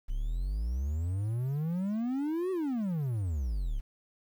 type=exponential two-way sweep; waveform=triangle; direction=up then down; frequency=31.79 to 384.4 to 31.79 Hz; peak=-27 dBFS; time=0.08-3.81 s; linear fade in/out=20 ms; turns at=2.51 s; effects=10-bit